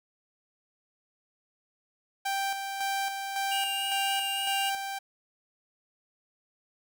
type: tone with tremolo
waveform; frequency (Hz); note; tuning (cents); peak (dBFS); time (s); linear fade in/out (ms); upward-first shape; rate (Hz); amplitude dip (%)
sawtooth; 785; G5; +2; -24; 2.25-4.99; 10; square; 1.8; 45
type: tone with vibrato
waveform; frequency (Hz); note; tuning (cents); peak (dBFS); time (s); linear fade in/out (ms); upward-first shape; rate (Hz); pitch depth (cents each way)
square; 2832; F7; +23; -31; 3.51-4.7; 10; sine; 3.5; 16
effects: none